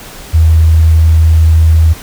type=tone; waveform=sine; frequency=80.4 Hz; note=E2; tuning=43 cents flat; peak=-3 dBFS; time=0.33-1.94 s; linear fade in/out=20 ms; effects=pink hiss -30 dBFS RMS until 2.02 s